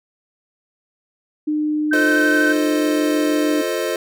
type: tone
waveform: sine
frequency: 302.9 Hz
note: D#4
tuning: 46 cents flat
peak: -17 dBFS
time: 1.47-3.62 s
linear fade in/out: 10 ms
type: tone with vibrato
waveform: sine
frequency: 1537 Hz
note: G6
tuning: 35 cents flat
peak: -16 dBFS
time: 1.91-2.53 s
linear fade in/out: 10 ms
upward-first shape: square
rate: 12 Hz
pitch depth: 13 cents each way
type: chord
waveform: square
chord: F dominant seventh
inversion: none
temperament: equal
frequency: 349.2 / 440 / 523.3 / 622.3 Hz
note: F4 / A4 / C5 / Eb5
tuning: 0 / 0 / 0 / 0 cents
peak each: -26 dBFS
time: 1.93-3.96 s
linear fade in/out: 2 ms
effects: none